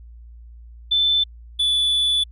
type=tone pair in turn; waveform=sine / triangle; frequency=3526 / 3463 Hz; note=A7 / A7; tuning=+3 / -28 cents; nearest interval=unison; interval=31 cents; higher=first; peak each=-15 dBFS; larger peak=neither; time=0.91-1.24 / 1.59-2.24 s; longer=second; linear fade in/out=10 ms; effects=added 58 Hz sine -39 dBFS peak until 2.31 s + resampled to 32000 Hz